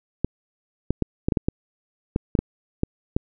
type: clicks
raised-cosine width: 3 ms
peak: -7 dBFS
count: 12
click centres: 0.246 / 0.906 / 1.023 / 1.285 / 1.322 / 1.372 / 1.485 / 2.161 / 2.352 / 2.39 / 2.834 / 3.165 s
effects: none